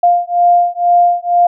sine beating tone pair, 700 / 702.1 Hz, F5 / F5, +4 / +9 cents, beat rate 2.1 Hz, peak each -11 dBFS, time 0.03-1.47 s, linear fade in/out 5 ms, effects none

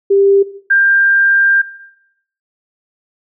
sine tone pair in turn, 395.9 / 1591.9 Hz, G4 / G6, +17 / +26 cents, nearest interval 2 octaves, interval 2409 cents, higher second, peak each -7 dBFS, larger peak neither, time 0.1-0.43 / 0.7-1.62 s, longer second, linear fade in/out 10 ms, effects noise-tail reverb RT60 0.8 s tail -17 dB re dry

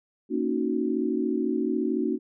sine chord, D# minor seventh, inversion second, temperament equal, 233.1 / 277.2 / 311.1 / 370 Hz, A#3 / C#4 / D#4 / F#4, 0 / 0 / 0 / 0 cents, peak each -29 dBFS, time 0.29-2.19 s, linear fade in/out 50 ms, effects none

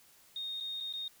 sine tone with dropouts, 3700 Hz, A#7, 14 cents flat, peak -36 dBFS, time 0.36-1.08 s, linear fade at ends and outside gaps 2 ms, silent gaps 0.602-0.607 / 0.803-0.807 / 0.927-0.936 s, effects white hiss -62 dBFS RMS until 1.2 s

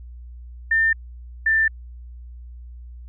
sine tone pair in turn, 1800 / 1779.3 Hz, A6 / A6, +39 / +19 cents, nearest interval unison, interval 20 cents, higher first, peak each -15 dBFS, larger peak neither, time 0.71-0.93 / 1.46-1.68 s, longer neither, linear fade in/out 5 ms, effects added 60 Hz sine -36 dBFS peak until 3.08 s

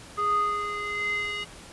square tone with band-pass filter sweep, 413.1 Hz, G#4, 9 cents flat, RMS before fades -28 dBFS, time 0.17-1.45 s, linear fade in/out 20 ms, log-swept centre 1100 to 2600 Hz, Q 6, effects pink hiss -46 dBFS RMS until 1.72 s + resampled to 24000 Hz

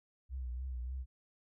sine tone with vibrato, 63 Hz, B1, 35 cents sharp, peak -37 dBFS, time 0.29-1.06 s, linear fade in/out 50 ms, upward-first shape triangle, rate 3.4 Hz, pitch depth 87 cents each way, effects none

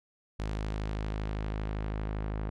sawtooth tone with low-pass filter sweep, 52.6 Hz, G#1, 23 cents sharp, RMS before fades -34 dBFS, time 0.39-2.5 s, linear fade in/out 10 ms, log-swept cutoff 6600 to 1700 Hz, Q 0.7, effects none

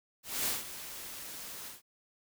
white noise with ADSR envelope, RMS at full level -31 dBFS, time 0.23-1.82 s, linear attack 230 ms, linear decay 170 ms, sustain -13 dB, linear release 150 ms, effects none

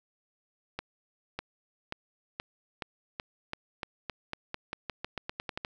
accelerating click train, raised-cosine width 0.3 ms, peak -18 dBFS, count 20, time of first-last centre 0.79-5.649 s, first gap 600 ms, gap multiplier 0.89, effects none

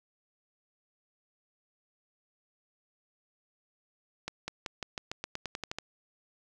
accelerating click train, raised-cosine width 0.2 ms, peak -18 dBFS, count 13, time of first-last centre 4.28-5.786 s, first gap 200 ms, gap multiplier 0.91, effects none

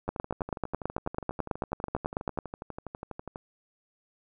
two click trains, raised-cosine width 1 ms, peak -23 / -14 dBFS, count 41 / 22, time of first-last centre 0.08-3.359 / 0.09-2.388 s, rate 12.2 / 9.14 Hz, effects none

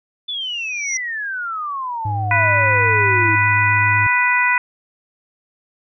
sine exponential sweep, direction down, 3520 to 313.9 Hz, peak -22 dBFS, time 0.28-3.36 s, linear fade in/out 10 ms
sine tone with exponential growth, 5810 Hz, F#8, 32 cents flat, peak -18 dBFS, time 0.41-0.97 s, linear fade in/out 1 ms, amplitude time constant 120 ms
triangle tone with vibrato, 103.83 Hz, G#2, in tune, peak -18 dBFS, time 2.05-4.07 s, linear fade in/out 5 ms, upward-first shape triangle, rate 7.9 Hz, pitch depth 20 cents each way
harmonic tone, 493.9 Hz, B4, in tune, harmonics 2 / 3 / 4 / 5, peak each -19 / -20 / -17 / -20 dBFS, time 2.31-4.58 s, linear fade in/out 2 ms
effects none

